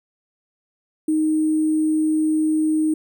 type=tone with sample-and-hold; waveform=sine; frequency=311.1 Hz; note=D#4; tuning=in tune; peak=-16 dBFS; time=1.08-2.94 s; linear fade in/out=5 ms; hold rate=8820 Hz; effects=none